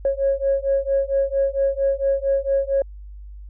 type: beating tone pair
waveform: sine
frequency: 546 / 550.4 Hz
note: C#5 / C#5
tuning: -26 / -12 cents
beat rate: 4.4 Hz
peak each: -20 / -20 dBFS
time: 0.05-2.82 s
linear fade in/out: 2 ms
effects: tanh soft clip ceiling -11 dBFS + added 50 Hz sine -35 dBFS peak until 3.49 s